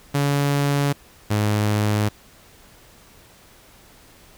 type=tone pair in turn; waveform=sawtooth; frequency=142.2 / 105.09 Hz; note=C#3 / G#2; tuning=+45 / +21 cents; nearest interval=perfect fourth; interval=524 cents; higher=first; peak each=-14 dBFS; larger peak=neither; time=0.14-0.93 / 1.3-2.09 s; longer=neither; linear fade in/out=10 ms; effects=pink hiss -50 dBFS RMS until 4.37 s